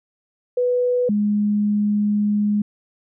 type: tone pair in turn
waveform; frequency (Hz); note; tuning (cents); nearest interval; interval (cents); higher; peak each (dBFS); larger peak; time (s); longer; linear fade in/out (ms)
sine; 493.9 / 207.7; B4 / G#3; 0 / 0; octave + minor third; 1500; first; -16; neither; 0.57-1.09 / 1.09-2.62; second; 5
effects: none